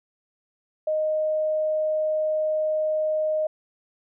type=tone; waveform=sine; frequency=620 Hz; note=D#5; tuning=6 cents flat; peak=-21 dBFS; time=0.87-3.47 s; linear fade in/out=5 ms; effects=none